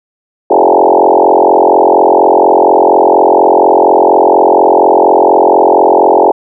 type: tone with frequency modulation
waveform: sine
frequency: 622.3 Hz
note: D#5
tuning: in tune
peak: -3 dBFS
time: 0.5-6.32 s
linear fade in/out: 10 ms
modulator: 44.2 Hz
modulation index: 6.3
effects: none